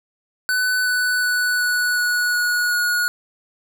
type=tone with pitch steps; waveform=square; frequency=1500 / 1491.4 / 1482.8 / 1474.2 / 1465.7 / 1457.3 / 1448.9 Hz; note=F#6 / F#6 / F#6 / F#6 / F#6 / F#6 / F#6; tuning=+23 / +13 / +3 / -7 / -17 / -27 / -37 cents; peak=-18 dBFS; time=0.49-3.08 s; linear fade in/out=0 ms; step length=370 ms; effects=none